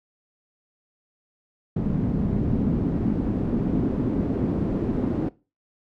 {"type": "noise with band-pass filter sweep", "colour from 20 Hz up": "brown", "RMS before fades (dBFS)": -24, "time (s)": [1.76, 5.29], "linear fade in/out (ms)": 5, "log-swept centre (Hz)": [200, 300], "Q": 1.9, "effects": ["noise-tail reverb RT60 0.3 s tail -20 dB re dry"]}